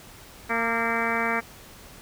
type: harmonic tone with a mistuned harmonic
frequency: 229.7 Hz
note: A#3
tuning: 25 cents flat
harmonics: 1 / 2 / 3 / 4 / 5 / 6 / 7 / 8 / 9 / 10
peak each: -32 / -32 / -32 / -32 / -32 / -32 / -32 / -32 / -32 / -32 dBFS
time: 0.49-1.41 s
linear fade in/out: 20 ms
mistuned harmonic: 5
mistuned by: +34 cents
effects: pink hiss -47 dBFS RMS until 2.01 s